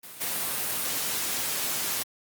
white noise with level steps, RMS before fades -43 / -29 dBFS, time 0.03-2.03 s, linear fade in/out 5 ms, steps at 0.2 s, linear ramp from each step 20 ms, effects high-pass 100 Hz 12 dB/octave + Opus 32 kbps

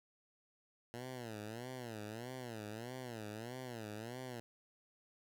10% pulse tone with vibrato, 116.54 Hz, A#2, in tune, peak -36 dBFS, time 0.94-4.4 s, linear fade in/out 0 ms, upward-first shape sine, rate 1.6 Hz, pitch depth 180 cents each way, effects none

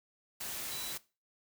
sine tone in noise, 3951 Hz, B7, in tune, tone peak -43 dBFS, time 0.71-0.93 s, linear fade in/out 10 ms, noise white, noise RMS -40 dBFS, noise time 0.4-0.98 s, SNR -6 dB, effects noise-tail reverb RT60 0.3 s tail -19 dB re dry

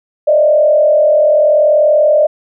sine tone with frequency modulation, 605 Hz, D#5, 49 cents flat, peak -6 dBFS, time 0.27-2.27 s, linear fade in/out 10 ms, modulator 40.7 Hz, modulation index 0.8, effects none

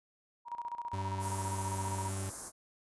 sine tone with tremolo, 950 Hz, A#5, 33 cents sharp, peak -35 dBFS, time 0.45-2.12 s, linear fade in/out 50 ms, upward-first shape square, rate 15 Hz, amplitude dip 75%
40% pulse tone, 96.5 Hz, G2, 27 cents flat, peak -35 dBFS, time 0.93-2.3 s, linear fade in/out 5 ms
white band-stop noise, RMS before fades -41 dBFS, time 1.19-2.52 s, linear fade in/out 50 ms, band 1400 to 6400 Hz, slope 24 dB/octave
effects resampled to 24000 Hz

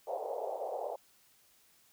pink band-pass noise, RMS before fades -38 dBFS, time 0.07-0.96 s, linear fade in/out 5 ms, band 470 to 800 Hz, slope 48 dB/octave, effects white hiss -66 dBFS RMS until 1.92 s

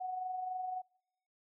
sine tone with amplitude modulation, 740 Hz, F#5, in tune, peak -34 dBFS, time 0-0.82 s, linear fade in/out 20 ms, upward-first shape sine, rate 23.6 Hz, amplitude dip 40%, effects noise-tail reverb RT60 0.9 s tail -26 dB re dry

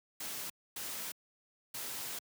white noise bursts at uneven times, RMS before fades -41 dBFS, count 3, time 0.2-0.5 / 0.76-1.12 / 1.74-2.19 s, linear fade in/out 5 ms, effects high-pass 100 Hz 12 dB/octave

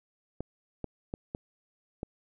clicks, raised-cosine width 2 ms, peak -21 dBFS, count 5, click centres 0.406 / 0.843 / 1.139 / 1.349 / 2.031 s, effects none

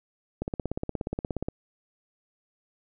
click train, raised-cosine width 2 ms, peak -16 dBFS, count 19, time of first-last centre 0.42-1.485 s, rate 16.9 Hz, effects none

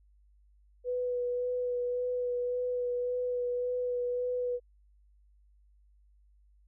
sine tone with vibrato, 493.1 Hz, B4, 3 cents flat, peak -29 dBFS, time 0.84-4.6 s, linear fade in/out 50 ms, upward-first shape sine, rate 1.8 Hz, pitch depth 14 cents each way, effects added 50 Hz sine -60 dBFS peak until 6.67 s

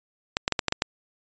clicks, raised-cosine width 0.2 ms, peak -5 dBFS, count 7, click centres 0.369 / 0.479 / 0.523 / 0.592 / 0.683 / 0.724 / 0.821 s, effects resampled to 16000 Hz

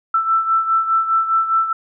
sine beating tone pair, 1328 / 1332.9 Hz, E6 / E6, +12 / +19 cents, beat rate 4.9 Hz, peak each -15 / -21 dBFS, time 0.14-1.73 s, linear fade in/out 5 ms, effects none

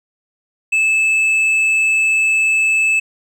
sine tone with hard clipping, 2617 Hz, E7, 13 cents flat, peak -13 dBFS, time 0.72-3 s, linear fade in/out 10 ms, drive 4 dB, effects none

